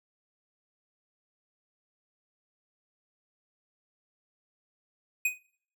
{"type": "tone with exponential decay", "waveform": "square", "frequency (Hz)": 2497, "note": "D#7", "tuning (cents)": 6, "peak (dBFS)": -22, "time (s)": [5.25, 5.38], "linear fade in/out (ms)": 5, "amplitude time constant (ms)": 28, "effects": ["noise-tail reverb RT60 0.5 s tail -19 dB re dry"]}